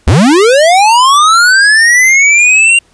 square linear sweep, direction up, 58.8 to 2794 Hz, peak -4 dBFS, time 0.07-2.79 s, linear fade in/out 5 ms, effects pink hiss -49 dBFS RMS until 2.93 s + resampled to 22050 Hz

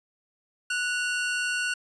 45% pulse tone pair together, 1474 / 2771 Hz, F#6 / F7, -7 / -14 cents, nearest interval major seventh, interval 1093 cents, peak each -27 / -31 dBFS, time 0.7-1.74 s, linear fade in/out 5 ms, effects resampled to 22050 Hz

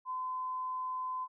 sine tone, 1022 Hz, C6, 41 cents flat, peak -34 dBFS, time 0.05-1.28 s, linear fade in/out 50 ms, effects none

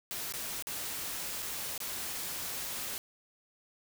white noise with dropouts, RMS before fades -38 dBFS, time 0.11-2.98 s, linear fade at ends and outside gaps 0 ms, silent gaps 0.323-0.338 / 0.624-0.67 / 1.422-1.426 / 1.778-1.803 s, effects none

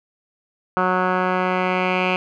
10% pulse tone with low-pass filter sweep, 183.7 Hz, F#3, 12 cents flat, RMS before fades -20 dBFS, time 0.77-2.16 s, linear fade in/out 0 ms, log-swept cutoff 1400 to 2500 Hz, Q 4.1, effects none

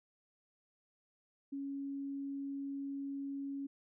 sine tone, 277.4 Hz, C#4, 1 cent sharp, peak -38 dBFS, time 1.52-3.67 s, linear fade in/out 10 ms, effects none

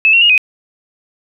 sine tone with pitch steps, 2606 / 2733 / 2858 / 2507 Hz, E7 / F7 / F7 / D#7, -20 / -38 / +39 / +12 cents, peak -6 dBFS, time 0.05-0.378 s, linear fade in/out 0 ms, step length 82 ms, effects none

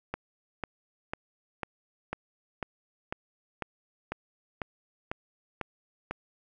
click train, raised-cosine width 0.5 ms, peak -17 dBFS, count 13, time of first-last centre 0.14-6.11 s, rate 2.01 Hz, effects none

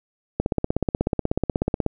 click train, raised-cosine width 2 ms, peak -7 dBFS, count 25, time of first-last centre 0.4-1.863 s, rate 16.4 Hz, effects none

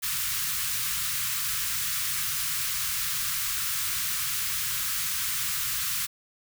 white band-stop noise, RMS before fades -29 dBFS, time 0.02-6.07 s, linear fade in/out 20 ms, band 170 to 1100 Hz, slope 48 dB/octave, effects none

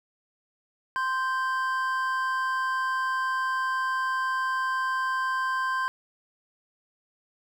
triangle tone pair together, 1042 / 1568 Hz, C6 / G6, -7 / 0 cents, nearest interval perfect fifth, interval 707 cents, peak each -25 / -27 dBFS, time 0.96-5.88 s, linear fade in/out 0 ms, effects none

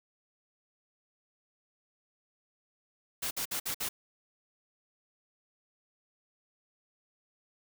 white noise bursts, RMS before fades -34 dBFS, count 5, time 3.22-3.89 s, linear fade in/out 10 ms, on 90 ms, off 55 ms, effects none

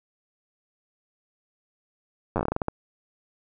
slowing click train, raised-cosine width 1 ms, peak -11 dBFS, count 12, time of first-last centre 2.36-2.684 s, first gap 9 ms, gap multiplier 1.22, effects none

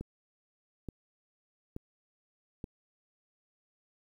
click train, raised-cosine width 3 ms, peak -26 dBFS, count 4, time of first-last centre 0.01-2.642 s, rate 1.14 Hz, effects 10-bit

